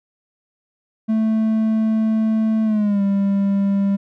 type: tone with pitch glide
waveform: triangle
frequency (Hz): 220 to 198.28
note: A3 to G3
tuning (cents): 0 to +20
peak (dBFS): -13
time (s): 1.08-3.97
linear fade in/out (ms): 20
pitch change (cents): -180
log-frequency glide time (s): 2.64-3.02
effects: none